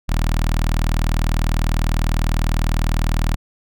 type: tone with notch filter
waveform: sawtooth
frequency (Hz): 40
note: D#1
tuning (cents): +49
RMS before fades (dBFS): -18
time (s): 0.08-3.36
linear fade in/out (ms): 20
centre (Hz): 430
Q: 1.1
effects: none